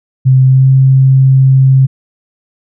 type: tone with pitch glide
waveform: sine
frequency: 130.81 to 133.1 Hz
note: C3 to C3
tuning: 0 to +30 cents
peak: -3 dBFS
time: 0.25-1.87 s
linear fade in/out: 20 ms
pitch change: +30 cents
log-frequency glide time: 0.46-0.69 s
effects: none

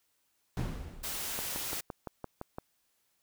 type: noise with exponential decay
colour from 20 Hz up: brown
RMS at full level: -30 dBFS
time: 0.57-1.49 s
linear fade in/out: 1 ms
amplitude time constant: 200 ms
type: noise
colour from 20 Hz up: white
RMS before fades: -37 dBFS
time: 1.03-1.81 s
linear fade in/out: 10 ms
type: click train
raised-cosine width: 1 ms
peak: -24 dBFS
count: 8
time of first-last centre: 1.39-2.585 s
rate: 5.86 Hz
effects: white hiss -75 dBFS RMS until 3.22 s

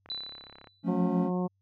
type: click train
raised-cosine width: 0.5 ms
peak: -34 dBFS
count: 22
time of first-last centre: 0.06-0.672 s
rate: 34.3 Hz
type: tone with exponential decay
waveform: sine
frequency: 3982 Hz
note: B7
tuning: 14 cents sharp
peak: -31 dBFS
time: 0.1-0.89 s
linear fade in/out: 1 ms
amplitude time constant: 170 ms
type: chord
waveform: triangle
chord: F augmented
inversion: none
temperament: equal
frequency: 174.61 / 220 / 277.2 Hz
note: F3 / A3 / C#4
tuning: 0 / 0 / 0 cents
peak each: -30 dBFS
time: 0.83-1.31 s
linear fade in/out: 50 ms
type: harmonic tone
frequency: 180.9 Hz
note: F#3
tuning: 39 cents flat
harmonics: 1 / 2 / 3 / 4 / 5 / 6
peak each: -28 / -34 / -38 / -40 / -42 / -44 dBFS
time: 0.87-1.48 s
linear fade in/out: 20 ms
effects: added 97 Hz sine -70 dBFS peak until 1.61 s

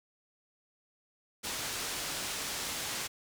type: low-pass noise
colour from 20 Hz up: white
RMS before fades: -37 dBFS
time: 1.43-3.08 s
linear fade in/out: 20 ms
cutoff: 7900 Hz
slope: 12 dB/octave
effects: none

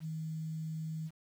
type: tone with quantisation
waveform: sine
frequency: 158.6 Hz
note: D#3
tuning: 33 cents sharp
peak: -36 dBFS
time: 0-1.11 s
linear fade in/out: 50 ms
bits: 10
effects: none

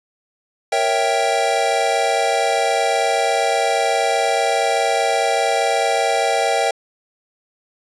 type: chord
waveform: square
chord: A# diminished seventh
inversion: none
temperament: equal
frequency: 466.2 / 554.4 / 659.3 / 784 Hz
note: A#4 / C#5 / E5 / G5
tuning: 0 / 0 / 0 / 0 cents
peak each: -24 / -24 / -22 / -20 dBFS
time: 0.72-6.71 s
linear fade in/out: 5 ms
effects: resampled to 22050 Hz + 8-bit

